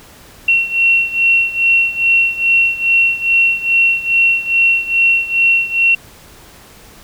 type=beating tone pair; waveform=sine; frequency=2725 / 2727.4 Hz; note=F7 / F7; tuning=-43 / -42 cents; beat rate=2.4 Hz; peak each=-12 / -15 dBFS; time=0.48-5.95 s; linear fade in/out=5 ms; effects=pink hiss -41 dBFS RMS until 7.03 s